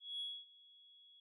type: tone with ADSR envelope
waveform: sine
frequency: 3349 Hz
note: G#7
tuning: 14 cents sharp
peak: -38 dBFS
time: 0-1.2 s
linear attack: 200 ms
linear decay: 250 ms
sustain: -23 dB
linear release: 3 ms
effects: tanh soft clip ceiling -36 dBFS